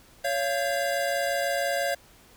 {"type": "tone cluster", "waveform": "square", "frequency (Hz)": [560, 686, 1592], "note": ["C#5", "F5", "G6"], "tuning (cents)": [18, -31, 26], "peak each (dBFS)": [-29, -29, -33], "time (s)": [0.24, 1.95], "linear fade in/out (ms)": 10, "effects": ["pink hiss -55 dBFS RMS until 2.36 s"]}